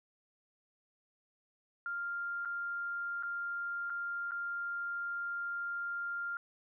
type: tone with dropouts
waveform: sine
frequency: 1396.9 Hz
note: F6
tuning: in tune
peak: -35 dBFS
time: 1.86-6.37 s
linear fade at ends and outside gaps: 1 ms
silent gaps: 2.45-2.456 / 3.226-3.233 / 3.898-3.902 / 4.31-4.318 s
effects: none